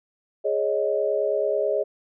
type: chord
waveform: sine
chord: Ab suspended fourth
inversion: none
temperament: just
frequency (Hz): 415.3 / 553.7 / 623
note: Ab4 / Db5 / Eb5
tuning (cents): 0 / -2 / +2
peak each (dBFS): -25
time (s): 0.44-1.84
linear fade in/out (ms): 20
effects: none